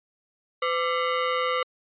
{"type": "ring-modulated tone", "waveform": "sawtooth", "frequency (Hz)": 843, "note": "G#5", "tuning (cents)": 26, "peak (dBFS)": -16, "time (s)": [0.62, 1.63], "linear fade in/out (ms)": 5, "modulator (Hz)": 336, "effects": ["resampled to 8000 Hz"]}